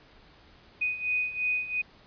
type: beating tone pair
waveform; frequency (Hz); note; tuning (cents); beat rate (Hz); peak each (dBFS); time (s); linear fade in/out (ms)
sine; 2489 / 2491.9; D#7 / D#7; 0 / +2; 2.9; -32 / -28; 0.81-1.82; 10
effects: pink hiss -56 dBFS RMS until 2.06 s + resampled to 11025 Hz